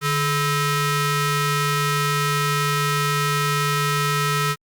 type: ring-modulated tone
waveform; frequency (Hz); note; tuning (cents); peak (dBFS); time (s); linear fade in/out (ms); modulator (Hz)
sawtooth; 577; D5; -31; -12; 0.01-4.56; 50; 726
effects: Opus 48 kbps